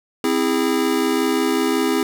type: chord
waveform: square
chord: C augmented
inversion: none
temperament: just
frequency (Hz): 261.6 / 327 / 408.8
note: C4 / E4 / G#4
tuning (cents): 0 / -14 / -27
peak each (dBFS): -22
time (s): 0.24-2.03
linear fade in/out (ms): 2
effects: none